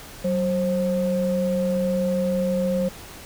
sine tone pair together, 187.74 / 531 Hz, F#3 / C5, +25 / +25 cents, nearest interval octave + tritone, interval 1800 cents, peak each -22 dBFS, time 0.24-2.89 s, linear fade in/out 10 ms, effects tanh soft clip ceiling -12 dBFS + pink hiss -41 dBFS RMS until 3.25 s

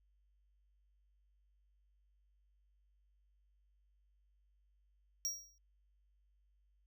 square tone with exponential decay, 5660 Hz, F8, 22 cents sharp, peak -33 dBFS, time 5.25-5.58 s, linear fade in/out 0 ms, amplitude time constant 70 ms, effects added 50 Hz sine -70 dBFS peak until 6.86 s

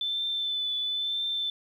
sine tone with vibrato, 3520 Hz, A7, in tune, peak -27 dBFS, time 0.01-1.5 s, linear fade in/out 2 ms, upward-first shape triangle, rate 1 Hz, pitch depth 26 cents each way, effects 10-bit

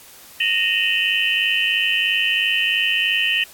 sine tone cluster, 1860 / 2529 / 2710 / 2942 / 3045 Hz, A#6 / D#7 / E7 / F#7 / F#7, -4 / +28 / +47 / -11 / +49 cents, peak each -23 dBFS, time 0.4-3.44 s, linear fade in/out 5 ms, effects white hiss -44 dBFS RMS until 3.53 s + AAC 64 kbps

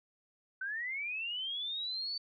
sine linear sweep, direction up, 1503 to 4550 Hz, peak -35 dBFS, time 0.61-2.18 s, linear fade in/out 5 ms, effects none

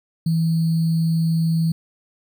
sine tone with sample-and-hold, 163.5 Hz, E3, 14 cents flat, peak -16 dBFS, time 0.26-1.72 s, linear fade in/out 5 ms, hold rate 4410 Hz, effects none

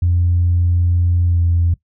sine tone with pitch glide, 87.31 to 85.51 Hz, F2 to F2, 0 to -36 cents, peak -11 dBFS, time 0.02-1.74 s, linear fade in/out 5 ms, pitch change -36 cents, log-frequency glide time 1.26-1.41 s, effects noise-tail reverb RT60 0.1 s tail -18 dB re dry + tanh soft clip ceiling -7 dBFS

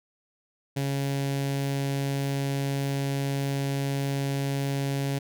sawtooth tone with notch filter, 138.59 Hz, C#3, in tune, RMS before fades -28 dBFS, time 0.76-5.19 s, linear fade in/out 10 ms, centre 1200 Hz, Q 1.5, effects none

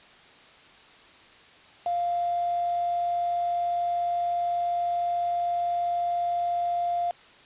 sine tone with quantisation, 698.5 Hz, F5, in tune, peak -24 dBFS, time 1.86-7.11 s, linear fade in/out 2 ms, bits 6, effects white hiss -52 dBFS RMS until 7.45 s + resampled to 8000 Hz

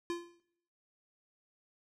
square tone with exponential decay, 344.6 Hz, F4, 23 cents flat, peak -32 dBFS, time 0.1-0.4 s, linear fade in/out 0 ms, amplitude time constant 64 ms, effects noise-tail reverb RT60 0.7 s tail -18 dB re dry + low-pass 8000 Hz 12 dB/octave

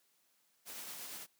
white noise with tremolo, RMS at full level -45 dBFS, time 0.65-1.27 s, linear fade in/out 50 ms, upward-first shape triangle, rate 8.7 Hz, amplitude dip 30%, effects white hiss -74 dBFS RMS until 1.39 s + high-pass 150 Hz 12 dB/octave

